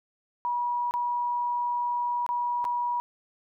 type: tone with dropouts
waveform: sine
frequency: 966 Hz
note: B5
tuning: 39 cents flat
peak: -25 dBFS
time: 0.45-3 s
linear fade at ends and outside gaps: 0 ms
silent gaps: 0.91-0.939 / 2.264-2.29 / 2.643-2.651 s
effects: none